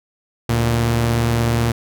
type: tone pair together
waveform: sawtooth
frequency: 73.42 / 116.95 Hz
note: D2 / A#2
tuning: 0 / +6 cents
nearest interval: minor sixth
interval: 806 cents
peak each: -20 / -12 dBFS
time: 0.49-1.72 s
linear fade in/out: 5 ms
effects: none